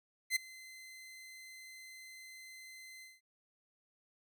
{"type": "tone with ADSR envelope", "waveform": "sawtooth", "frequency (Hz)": 2061, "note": "C7", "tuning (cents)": -27, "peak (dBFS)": -24, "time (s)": [0.3, 3.21], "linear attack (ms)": 59, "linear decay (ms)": 10, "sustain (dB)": -23, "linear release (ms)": 190, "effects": []}